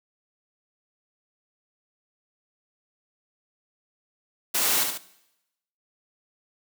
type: noise with echo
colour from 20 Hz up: white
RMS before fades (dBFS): -24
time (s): 4.54-4.84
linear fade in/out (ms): 10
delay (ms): 70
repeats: 2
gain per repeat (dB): -5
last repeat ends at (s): 4.98
effects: noise-tail reverb RT60 0.9 s tail -19 dB re dry + high-pass 200 Hz 12 dB/octave